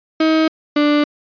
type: tone pair in turn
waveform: 35% pulse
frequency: 317.2 / 294.6 Hz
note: D#4 / D4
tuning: +33 / +6 cents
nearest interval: minor second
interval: 127 cents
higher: first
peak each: -10 dBFS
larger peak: neither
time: 0.2-0.48 / 0.76-1.04 s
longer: neither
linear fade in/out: 5 ms
effects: resampled to 11025 Hz